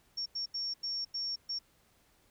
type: tone bursts at uneven times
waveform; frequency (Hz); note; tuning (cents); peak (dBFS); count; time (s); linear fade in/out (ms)
sine; 5500; F8; -27; -33; 6; 0.17-0.26 / 0.35-0.46 / 0.54-0.74 / 0.83-1.05 / 1.14-1.36 / 1.49-1.59; 10
effects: pink hiss -68 dBFS RMS until 2.3 s